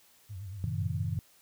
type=tone with vibrato; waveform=sine; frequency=97.2 Hz; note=G2; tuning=14 cents flat; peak=-38 dBFS; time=0.29-1.03 s; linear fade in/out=20 ms; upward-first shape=sine; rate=8.7 Hz; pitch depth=140 cents each way
type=chord; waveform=sine; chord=F# diminished seventh; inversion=none; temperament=just; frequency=92.5 / 111 / 133.2 / 159.84 Hz; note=F#2 / A2 / C3 / Eb3; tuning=0 / +16 / +31 / +47 cents; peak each=-34 / -35 / -37 / -36 dBFS; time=0.64-1.19 s; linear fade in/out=0 ms
effects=white hiss -62 dBFS RMS until 1.41 s